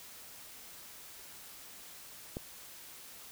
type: click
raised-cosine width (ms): 2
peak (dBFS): -24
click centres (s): 2.369
effects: white hiss -51 dBFS RMS until 3.31 s